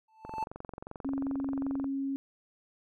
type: tone with exponential growth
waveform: triangle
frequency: 880 Hz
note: A5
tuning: in tune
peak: -26 dBFS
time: 0.08-0.44 s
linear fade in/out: 5 ms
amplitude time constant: 78 ms
type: click train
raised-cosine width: 1 ms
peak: -27 dBFS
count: 37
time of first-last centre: 0.25-1.843 s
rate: 22.6 Hz
type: tone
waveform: sine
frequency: 273.2 Hz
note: C#4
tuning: 25 cents flat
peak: -30 dBFS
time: 1.05-2.16 s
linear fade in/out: 0 ms
effects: none